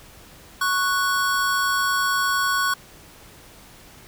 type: tone pair together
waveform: square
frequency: 1108.7 / 1479.9 Hz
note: C#6 / F#6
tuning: 0 / 0 cents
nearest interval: perfect fourth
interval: 500 cents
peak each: -23 dBFS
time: 0.61-2.74 s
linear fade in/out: 5 ms
effects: pink hiss -47 dBFS RMS until 4.07 s